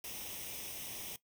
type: noise with comb filter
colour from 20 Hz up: white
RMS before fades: -44 dBFS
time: 0.04-1.16 s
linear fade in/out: 2 ms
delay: 0.34 ms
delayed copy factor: +0.65
effects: noise-tail reverb RT60 0.1 s tail -17 dB re dry